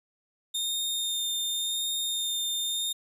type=tone with vibrato; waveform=sawtooth; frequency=3647 Hz; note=A#7; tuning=39 cents flat; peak=-25 dBFS; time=0.54-2.93 s; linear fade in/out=10 ms; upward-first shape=sine; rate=0.9 Hz; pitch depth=13 cents each way; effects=none